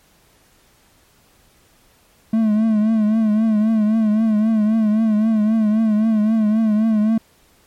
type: tone with vibrato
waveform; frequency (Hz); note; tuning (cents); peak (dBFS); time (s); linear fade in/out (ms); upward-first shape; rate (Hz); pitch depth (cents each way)
triangle; 217.3; A3; -21; -11; 2.33-7.18; 5; triangle; 3.8; 76
effects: pink hiss -55 dBFS RMS until 7.66 s + MP3 64 kbps